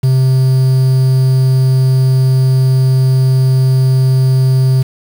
triangle tone with quantisation, 130.81 Hz, C3, in tune, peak -5 dBFS, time 0.03-4.83 s, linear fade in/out 10 ms, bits 5, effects none

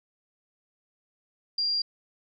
sine tone, 4775 Hz, D8, 28 cents sharp, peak -24 dBFS, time 1.58-1.82 s, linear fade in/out 5 ms, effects none

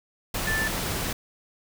sine tone in noise, 1760 Hz, A6, in tune, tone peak -25 dBFS, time 0.47-0.68 s, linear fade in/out 5 ms, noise pink, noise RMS -29 dBFS, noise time 0.34-1.13 s, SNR +1 dB, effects none

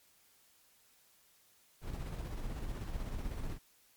brown noise with tremolo, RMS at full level -38 dBFS, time 1.81-3.59 s, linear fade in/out 50 ms, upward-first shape square, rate 16 Hz, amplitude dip 35%, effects white hiss -67 dBFS RMS until 3.96 s + MP3 96 kbps

